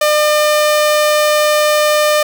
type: tone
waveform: sawtooth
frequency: 602 Hz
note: D5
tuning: 43 cents sharp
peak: -6 dBFS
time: 0.01-2.23 s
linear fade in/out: 5 ms
effects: none